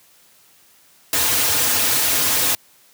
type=noise with comb filter; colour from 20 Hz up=white; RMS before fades=-18 dBFS; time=1.13-2.55 s; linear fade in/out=2 ms; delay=5.2 ms; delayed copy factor=-1; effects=white hiss -53 dBFS RMS until 2.93 s + high-pass 80 Hz 12 dB/octave